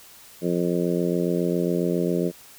harmonic tone, 87.31 Hz, F2, in tune, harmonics 2 / 3 / 4 / 5 / 6 / 7, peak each -25 / -29 / -26 / -28 / -31 / -33 dBFS, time 0.41-2.32 s, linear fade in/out 50 ms, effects white hiss -48 dBFS RMS until 2.58 s

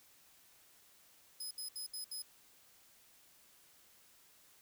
20% pulse tone bursts, 5060 Hz, D#8, 28 cents sharp, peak -36 dBFS, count 5, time 1.4-2.222 s, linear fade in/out 5 ms, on 110 ms, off 68 ms, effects white hiss -65 dBFS RMS until 4.61 s

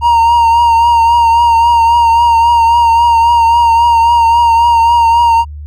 triangle tone with vibrato, 932.3 Hz, A#5, in tune, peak -3 dBFS, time 0.01-5.45 s, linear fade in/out 50 ms, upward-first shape triangle, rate 3.7 Hz, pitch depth 39 cents each way, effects added 74 Hz sine -23 dBFS peak until 5.66 s

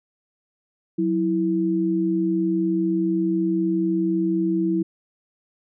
sine tone pair together, 184.2 / 328.2 Hz, F#3 / E4, -7 / -8 cents, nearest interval minor seventh, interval 999 cents, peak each -24 / -20 dBFS, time 0.98-4.83 s, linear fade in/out 10 ms, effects none

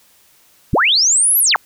sine linear two-way sweep, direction up then down, 31.1 to 12000 to 665 Hz, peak -10 dBFS, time 0.73-1.56 s, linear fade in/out 0 ms, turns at 1.39 s, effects white hiss -52 dBFS RMS until 1.65 s

